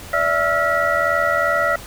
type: tone cluster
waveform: sine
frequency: 582 / 665 / 1316 / 1398 / 1941 Hz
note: D5 / E5 / E6 / F6 / B6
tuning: -16 / +15 / -3 / +1 / -31 cents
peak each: -22 dBFS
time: 0.13-1.76 s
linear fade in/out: 5 ms
effects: added 88 Hz sine -43 dBFS peak until 1.86 s + pink hiss -37 dBFS RMS until 1.86 s